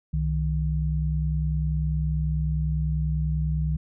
sine tone pair together, 65.2 / 155.07 Hz, C2 / D#3, -5 / -6 cents, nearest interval octave + minor third, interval 1499 cents, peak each -25 dBFS, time 0.13-3.77 s, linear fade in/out 10 ms, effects none

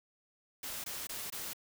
white noise bursts, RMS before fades -41 dBFS, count 4, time 0.63-1.533 s, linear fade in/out 5 ms, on 210 ms, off 21 ms, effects none

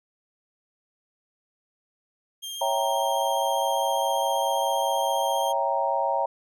sawtooth tone with vibrato, 3200 Hz, G7, 35 cents sharp, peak -30 dBFS, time 2.42-5.53 s, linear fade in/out 20 ms, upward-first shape sine, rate 15 Hz, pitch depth 15 cents each way
sine chord, C# diminished seventh, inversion none, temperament equal, 554.4 / 659.3 / 784 / 932.3 Hz, C#5 / E5 / G5 / Bb5, 0 / 0 / 0 / 0 cents, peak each -28 / -29 / -28 / -26 dBFS, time 2.61-6.26 s, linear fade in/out 5 ms
effects none

